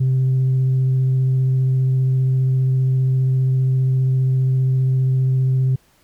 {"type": "tone with vibrato", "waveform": "sine", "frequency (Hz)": 130.6, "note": "C3", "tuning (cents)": -3, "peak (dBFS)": -12, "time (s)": [0, 5.76], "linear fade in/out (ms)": 10, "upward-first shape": "sine", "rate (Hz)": 15, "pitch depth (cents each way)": 9, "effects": ["tanh soft clip ceiling -12 dBFS", "pink hiss -57 dBFS RMS until 6.03 s"]}